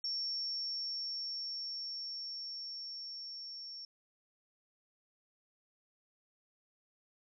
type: tone with level ramp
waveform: sine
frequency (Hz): 5470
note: F8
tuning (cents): -37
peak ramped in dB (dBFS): -34 to -44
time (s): 0.04-3.85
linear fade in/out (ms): 2
effects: none